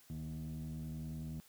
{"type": "tone with frequency modulation", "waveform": "sine", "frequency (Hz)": 155.56, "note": "D#3", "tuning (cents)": 0, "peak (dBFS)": -38, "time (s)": [0.1, 1.4], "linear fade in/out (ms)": 0, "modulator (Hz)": 80.4, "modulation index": 1, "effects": ["tanh soft clip ceiling -39 dBFS", "white hiss -64 dBFS RMS until 1.48 s"]}